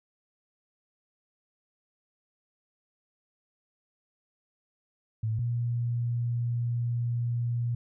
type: tone pair in turn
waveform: sine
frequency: 110.6 / 119.21 Hz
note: A2 / A#2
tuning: +9 / +39 cents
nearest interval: minor second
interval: 130 cents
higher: second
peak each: -26 dBFS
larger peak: neither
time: 5.23-5.39 / 5.39-7.75 s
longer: second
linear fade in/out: 5 ms
effects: none